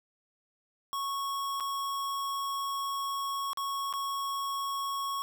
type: tone with dropouts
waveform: square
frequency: 1104 Hz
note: C#6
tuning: 7 cents flat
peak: -32 dBFS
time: 0.93-5.22 s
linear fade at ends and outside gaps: 0 ms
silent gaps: 1.6-1.606 / 3.532-3.573 / 3.927-3.937 s
effects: none